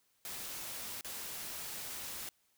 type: noise with dropouts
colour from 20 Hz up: white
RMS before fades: -43 dBFS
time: 0.25-2.29 s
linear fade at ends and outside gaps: 1 ms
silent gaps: 1.01-1.046 s
effects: white hiss -74 dBFS RMS until 2.57 s